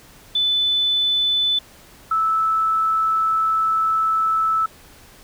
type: tone pair in turn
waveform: sine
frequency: 3500 / 1311 Hz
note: A7 / E6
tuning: -10 / -10 cents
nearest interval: octave + perfect fourth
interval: 1700 cents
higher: first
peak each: -16 dBFS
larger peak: neither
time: 0.35-1.59 / 2.11-4.66 s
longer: second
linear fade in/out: 5 ms
effects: pink hiss -47 dBFS RMS until 5.23 s